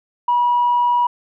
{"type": "tone", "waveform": "sine", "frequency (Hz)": 968, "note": "B5", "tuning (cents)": -35, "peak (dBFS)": -12, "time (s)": [0.28, 1.07], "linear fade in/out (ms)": 5, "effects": ["tanh soft clip ceiling -9 dBFS"]}